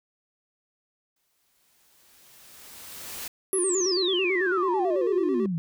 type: noise with exponential growth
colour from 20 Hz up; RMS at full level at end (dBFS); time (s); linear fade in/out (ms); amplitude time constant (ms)
white; -35; 1.16-3.28; 5; 460
type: tone with vibrato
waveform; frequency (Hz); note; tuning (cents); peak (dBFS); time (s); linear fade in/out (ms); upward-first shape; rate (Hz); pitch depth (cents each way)
triangle; 368.1; F#4; -9; -22; 3.53-5.46; 2; square; 9.1; 71
type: exponential sweep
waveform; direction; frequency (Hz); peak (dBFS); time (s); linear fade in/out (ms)
sine; down; 11360 to 157.9; -25; 3.53-5.58; 0
effects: none